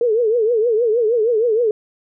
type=tone with vibrato; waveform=sine; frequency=455.5 Hz; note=A#4; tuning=40 cents flat; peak=-13 dBFS; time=0.01-1.71 s; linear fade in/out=2 ms; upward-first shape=triangle; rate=6.4 Hz; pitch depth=160 cents each way; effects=none